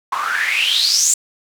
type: noise with band-pass filter sweep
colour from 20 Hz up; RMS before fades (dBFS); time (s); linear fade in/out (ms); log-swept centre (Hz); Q
white; -17; 0.12-1.14; 5; 1000 to 7700; 8.5
effects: none